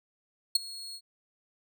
35% pulse tone with ADSR envelope, 4315 Hz, C#8, 47 cents flat, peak -16 dBFS, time 0.55-1.01 s, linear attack 6 ms, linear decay 15 ms, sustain -22 dB, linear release 60 ms, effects none

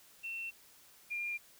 sine tone pair in turn, 2700 / 2402 Hz, E7 / D7, +41 / +38 cents, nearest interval major second, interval 203 cents, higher first, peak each -38 / -35 dBFS, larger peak second, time 0.23-0.51 / 1.1-1.38 s, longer neither, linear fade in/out 20 ms, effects white hiss -61 dBFS RMS until 1.59 s

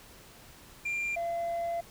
sine tone pair in turn, 2384 / 681.9 Hz, D7 / F5, +25 / -42 cents, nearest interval octave + minor seventh, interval 2167 cents, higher first, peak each -27 dBFS, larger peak neither, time 0.85-1.16 / 1.16-1.81 s, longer second, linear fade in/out 10 ms, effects tanh soft clip ceiling -29 dBFS + pink hiss -53 dBFS RMS until 1.9 s

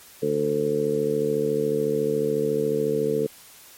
harmonic tone, 74 Hz, D2, 14 cents sharp, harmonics 2 / 3 / 4 / 5 / 6 / 7, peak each -32 / -31 / -31 / -33 / -22 / -31 dBFS, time 0.22-3.27 s, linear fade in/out 10 ms, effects white hiss -48 dBFS RMS until 3.77 s + MP3 64 kbps

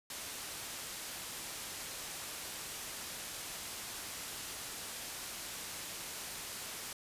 white low-pass noise, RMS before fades -44 dBFS, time 0.1-6.93 s, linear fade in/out 2 ms, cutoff 11000 Hz, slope 12 dB/octave, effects resampled to 32000 Hz

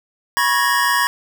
square tone cluster, 974 / 1100 / 1671 / 1855 Hz, B5 / C#6 / G#6 / A#6, -24 / -14 / +10 / -9 cents, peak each -21 dBFS, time 0.37-1.07 s, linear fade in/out 0 ms, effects none

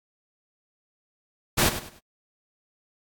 pink noise with echo, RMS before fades -20 dBFS, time 1.57-1.7 s, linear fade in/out 20 ms, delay 100 ms, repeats 3, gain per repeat -11 dB, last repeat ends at 2 s, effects AAC 64 kbps

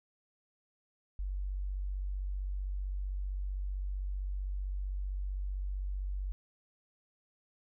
sine tone, 47.77 Hz, G1, 44 cents flat, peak -33 dBFS, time 1.19-6.32 s, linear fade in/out 0 ms, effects none

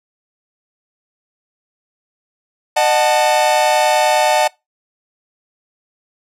45% pulse chord, D# diminished, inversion none, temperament equal with one note detuned, 610.2 / 740 / 880 Hz, D#5 / F#5 / A5, -34 / 0 / 0 cents, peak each -16 dBFS, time 2.76-4.48 s, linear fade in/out 10 ms, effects noise-tail reverb RT60 0.2 s tail -23 dB re dry + low-pass 11000 Hz 12 dB/octave

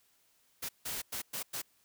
white noise bursts at uneven times, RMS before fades -38 dBFS, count 5, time 0.62-0.69 / 0.85-1.02 / 1.12-1.22 / 1.33-1.43 / 1.53-1.62 s, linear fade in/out 10 ms, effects white hiss -70 dBFS RMS until 1.84 s

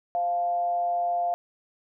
sine tone with frequency modulation, 698.5 Hz, F5, in tune, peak -23 dBFS, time 0.15-1.34 s, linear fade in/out 0 ms, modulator 174 Hz, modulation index 0.28, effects none

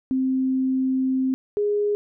sine tone pair in turn, 261.6 / 413.5 Hz, C4 / G#4, 0 / -8 cents, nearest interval minor sixth, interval 792 cents, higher second, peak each -19 dBFS, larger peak neither, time 0.11-1.34 / 1.57-1.95 s, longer first, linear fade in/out 0 ms, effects none

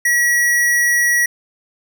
square tone, 1923 Hz, B6, 47 cents flat, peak -13 dBFS, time 0.05-1.26 s, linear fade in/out 5 ms, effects none

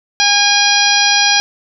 harmonic tone with a mistuned harmonic, 815 Hz, G#5, 33 cents flat, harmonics 1 / 2 / 3 / 4 / 5 / 6 / 7, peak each -17 / -17 / -17 / -17 / -17 / -17 / -17 dBFS, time 0.2-1.4 s, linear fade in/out 0 ms, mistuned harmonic 6, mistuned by +26 cents, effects none

